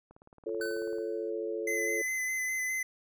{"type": "click train", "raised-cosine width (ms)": 1, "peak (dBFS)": -40, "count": 17, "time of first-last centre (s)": [0.11, 0.984], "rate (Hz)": 18.3}
{"type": "chord", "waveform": "sine", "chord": "F augmented", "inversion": "none", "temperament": "equal with one note detuned", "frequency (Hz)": [345.2, 440, 554.4], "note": ["F4", "A4", "C#5"], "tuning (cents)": [-20, 0, 0], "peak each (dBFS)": [-37, -34, -39], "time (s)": [0.46, 2.02], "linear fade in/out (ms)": 5}
{"type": "tone with exponential decay", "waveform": "square", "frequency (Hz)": 1512, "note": "F#6", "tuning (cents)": 37, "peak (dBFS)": -34, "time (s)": [0.61, 1.3], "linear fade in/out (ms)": 2, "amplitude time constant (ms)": 150}
{"type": "tone with vibrato", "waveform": "square", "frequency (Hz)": 2035, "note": "C7", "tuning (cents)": -49, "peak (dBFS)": -31, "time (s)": [1.67, 2.83], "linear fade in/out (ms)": 5, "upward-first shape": "square", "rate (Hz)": 4.9, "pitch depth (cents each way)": 15}
{"effects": []}